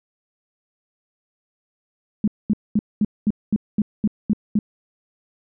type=tone bursts; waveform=sine; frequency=210.5 Hz; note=G#3; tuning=24 cents sharp; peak=-14 dBFS; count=10; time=2.24-4.59 s; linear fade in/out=2 ms; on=37 ms; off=220 ms; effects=none